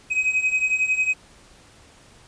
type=beating tone pair; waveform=triangle; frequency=2519 / 2530 Hz; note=D#7 / D#7; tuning=+21 / +28 cents; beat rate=11 Hz; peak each=-23 / -19 dBFS; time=0.1-1.14 s; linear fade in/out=20 ms; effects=pink hiss -51 dBFS RMS until 2.27 s + resampled to 22050 Hz